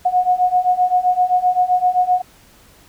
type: beating tone pair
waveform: sine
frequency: 723 / 730.7 Hz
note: F#5 / F#5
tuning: -40 / -22 cents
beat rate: 7.7 Hz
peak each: -17 / -15 dBFS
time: 0.05-2.22 s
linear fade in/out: 10 ms
effects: pink hiss -49 dBFS RMS until 2.88 s